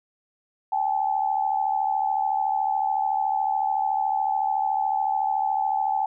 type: tone pair together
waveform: sine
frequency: 784 / 857.8 Hz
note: G5 / A5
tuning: 0 / -44 cents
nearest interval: major second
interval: 156 cents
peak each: -24 dBFS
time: 0.72-6.06 s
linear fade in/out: 5 ms
effects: none